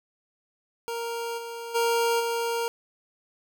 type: tone with level steps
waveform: 25% pulse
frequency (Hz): 465.9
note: A#4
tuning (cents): -1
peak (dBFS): -26 / -31 / -18 / -22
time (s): 0.88-2.68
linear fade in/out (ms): 0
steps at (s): 1.37 / 1.74 / 2.19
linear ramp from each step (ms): 20
effects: none